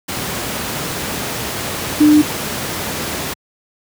sine tone in noise, 300.6 Hz, D4, 40 cents sharp, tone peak -6 dBFS, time 2-2.22 s, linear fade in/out 10 ms, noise pink, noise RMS -22 dBFS, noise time 0.08-3.34 s, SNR +13 dB, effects high-pass 100 Hz 12 dB/octave

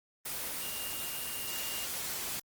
sine tone in noise, 2821 Hz, F7, 17 cents sharp, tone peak -43 dBFS, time 0.61-1.86 s, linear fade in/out 10 ms, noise white, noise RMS -37 dBFS, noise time 0.25-2.4 s, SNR -9 dB, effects Opus 24 kbps

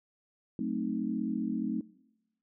sine chord, F# diminished seventh, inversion none, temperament equal, 185 / 220 / 261.6 / 311.1 Hz, F#3 / A3 / C4 / Eb4, 0 / 0 / 0 / 0 cents, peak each -38 / -34 / -35 / -37 dBFS, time 0.59-1.81 s, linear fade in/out 2 ms, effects noise-tail reverb RT60 1.0 s tail -23 dB re dry

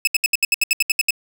sawtooth tone bursts, 2600 Hz, E7, 24 cents flat, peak -10 dBFS, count 12, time 0.05-1.107 s, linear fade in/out 2 ms, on 23 ms, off 71 ms, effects 7-bit

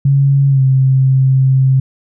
sine tone with pitch glide, 138.59 to 132.56 Hz, C#3 to C3, 0 to +23 cents, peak -7 dBFS, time 0.05-1.8 s, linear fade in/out 5 ms, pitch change -77 cents, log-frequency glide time 0.49-0.62 s, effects none

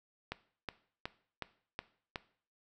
click train, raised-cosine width 0.3 ms, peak -21 dBFS, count 6, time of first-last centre 0.32-2.158 s, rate 2.72 Hz, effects noise-tail reverb RT60 0.5 s tail -17 dB re dry

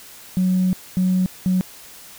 sine tone bursts at uneven times, 184.6 Hz, F#3, 4 cents flat, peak -14 dBFS, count 3, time 0.37-0.73 / 0.97-1.26 / 1.46-1.61 s, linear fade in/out 0 ms, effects tanh soft clip ceiling -11 dBFS + white hiss -42 dBFS RMS until 2.18 s

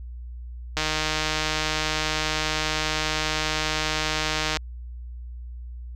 click train, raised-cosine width 0.2 ms, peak -7 dBFS, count 590, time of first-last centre 0.77-4.57 s, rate 155 Hz, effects added 60 Hz sine -34 dBFS peak until 5.95 s

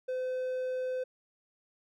triangle tone, 511 Hz, C5, 41 cents flat, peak -29 dBFS, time 0.08-1.04 s, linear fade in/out 10 ms, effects none

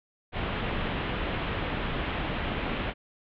pink low-pass noise, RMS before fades -31 dBFS, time 0.32-2.94 s, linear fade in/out 50 ms, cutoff 3400 Hz, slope 48 dB/octave, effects none

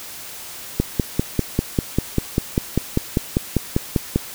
click train, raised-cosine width 3 ms, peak -3 dBFS, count 18, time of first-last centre 0.8-4.16 s, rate 5.06 Hz, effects white hiss -35 dBFS RMS until 4.34 s

